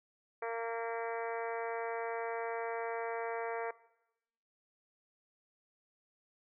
harmonic tone with a mistuned harmonic, 230 Hz, A#3, 23 cents flat, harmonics 2 / 3 / 4 / 5 / 6 / 7 / 8 / 9 / 10, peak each -38 / -42 / -44 / -46 / -48 / -49 / -50 / -51 / -52 dBFS, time 0.42-3.71 s, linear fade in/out 5 ms, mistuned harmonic 9, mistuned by -36 cents, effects noise-tail reverb RT60 0.9 s tail -19 dB re dry

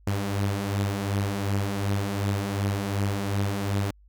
sawtooth beating tone pair, 97.9 / 100.6 Hz, G2 / G2, -2 / +45 cents, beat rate 2.7 Hz, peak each -27 / -22 dBFS, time 0.07-3.91 s, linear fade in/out 5 ms, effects added 50 Hz sine -52 dBFS peak until 4.08 s

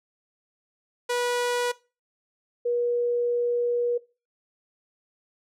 sawtooth / sine tone pair in turn, 487.2 / 480.8 Hz, B4 / B4, -24 / -46 cents, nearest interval unison, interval 22 cents, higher first, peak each -20 / -22 dBFS, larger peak first, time 1.09-1.72 / 2.65-3.98 s, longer second, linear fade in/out 10 ms, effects noise-tail reverb RT60 0.3 s tail -20 dB re dry + low-pass 11000 Hz 12 dB/octave

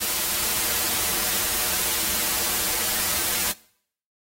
white noise with comb filter, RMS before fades -24 dBFS, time 0-3.53 s, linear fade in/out 20 ms, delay 7.4 ms, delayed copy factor -0.75, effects noise-tail reverb RT60 0.6 s tail -21 dB re dry + AAC 48 kbps

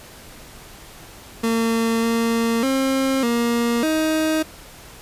30% pulse tone with pitch steps, 227.9 / 230 / 267.2 / 235.7 / 314.2 Hz, A#3 / A#3 / C4 / A#3 / D#4, -39 / -23 / +36 / +19 / +17 cents, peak -15 dBFS, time 1.43-4.43 s, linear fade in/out 10 ms, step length 600 ms, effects pink hiss -42 dBFS RMS until 5.01 s + resampled to 32000 Hz

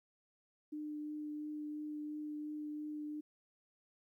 sine tone with vibrato, 300.6 Hz, D4, 40 cents sharp, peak -40 dBFS, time 0.72-3.21 s, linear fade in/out 10 ms, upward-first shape triangle, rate 2.9 Hz, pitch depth 11 cents each way, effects 13-bit

